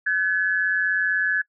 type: tone pair together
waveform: sine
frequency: 1517.8 / 1702 Hz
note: F#6 / G#6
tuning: +44 / +42 cents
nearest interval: major second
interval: 198 cents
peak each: -24 / -20 dBFS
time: 0.06-1.42 s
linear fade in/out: 10 ms
effects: noise-tail reverb RT60 0.1 s tail -25 dB re dry